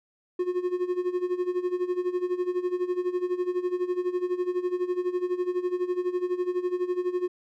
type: tone with tremolo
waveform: triangle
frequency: 360 Hz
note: F#4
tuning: 47 cents flat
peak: -20 dBFS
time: 0.39-7.28 s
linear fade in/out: 5 ms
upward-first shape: sine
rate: 12 Hz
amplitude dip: 80%
effects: none